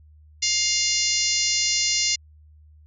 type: harmonic tone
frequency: 703 Hz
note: F5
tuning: 11 cents sharp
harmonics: 3 / 4 / 5 / 6 / 7 / 8 / 9 / 10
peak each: -29 / -29 / -33 / -28 / -26 / -27 / -28 / -29 dBFS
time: 0.42-2.16 s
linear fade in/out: 10 ms
effects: added 76 Hz sine -48 dBFS peak until 2.86 s